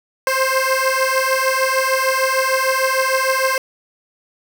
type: beating tone pair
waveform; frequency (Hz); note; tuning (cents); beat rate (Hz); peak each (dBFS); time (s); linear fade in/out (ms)
15% pulse; 523.3 / 529.9; C5 / C5; 0 / +22; 6.6; -12; 0.27-3.58; 2
effects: none